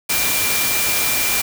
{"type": "tone in noise", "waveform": "sine", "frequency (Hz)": 2374, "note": "D7", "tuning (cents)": 18, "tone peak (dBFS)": -24, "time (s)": [0.09, 1.42], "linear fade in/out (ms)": 10, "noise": "white", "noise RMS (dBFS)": -19, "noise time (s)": [0.09, 1.42], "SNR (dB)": -8, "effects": []}